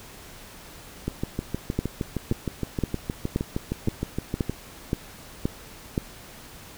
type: two click trains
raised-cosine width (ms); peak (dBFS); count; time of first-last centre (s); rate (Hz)
3; -10 / -13; 9 / 23; 1.79-5.978 / 1.08-4.496; 1.91 / 6.44
effects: pink hiss -45 dBFS RMS until 6.77 s